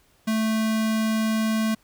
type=tone with notch filter; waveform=square; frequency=220 Hz; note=A3; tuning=in tune; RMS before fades=-23 dBFS; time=0.27-1.75 s; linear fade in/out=10 ms; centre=530 Hz; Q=1.8; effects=pink hiss -61 dBFS RMS until 1.83 s

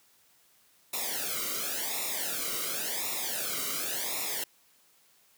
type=noise with flanger; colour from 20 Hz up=white; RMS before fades=-33 dBFS; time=0.93-4.44 s; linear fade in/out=5 ms; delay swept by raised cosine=0.64 to 1.18 ms; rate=0.92 Hz; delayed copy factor=-0.95; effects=white hiss -64 dBFS RMS until 5.37 s + high-pass 80 Hz 12 dB/octave

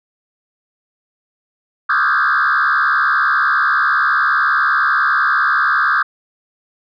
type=tone with frequency modulation; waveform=sine; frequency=1398 Hz; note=F6; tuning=1 cent sharp; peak=-10 dBFS; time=1.89-6.03 s; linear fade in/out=10 ms; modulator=70.3 Hz; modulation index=3.6; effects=tanh soft clip ceiling -9 dBFS

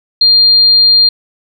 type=tone; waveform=sine; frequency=4200 Hz; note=C8; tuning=6 cents sharp; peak=-4 dBFS; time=0.21-1.09 s; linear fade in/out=5 ms; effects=none

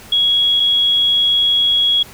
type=tone pair in turn; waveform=sine; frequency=3327 / 3327 Hz; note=G#7 / G#7; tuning=+2 / +2 cents; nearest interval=unison; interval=0 cents; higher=neither; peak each=-11 dBFS; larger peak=neither; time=0.12-0.6 / 0.6-2.03 s; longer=second; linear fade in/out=5 ms; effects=pink hiss -39 dBFS RMS until 2.13 s

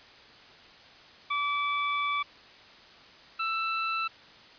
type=tone pair in turn; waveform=25% pulse; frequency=1155 / 1328.1 Hz; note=D6 / E6; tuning=-29 / +13 cents; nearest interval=major second; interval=242 cents; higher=second; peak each=-23 / -24 dBFS; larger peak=first; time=1.3-2.23 / 3.39-4.08 s; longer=first; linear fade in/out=10 ms; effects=white hiss -52 dBFS RMS until 4.58 s + resampled to 11025 Hz

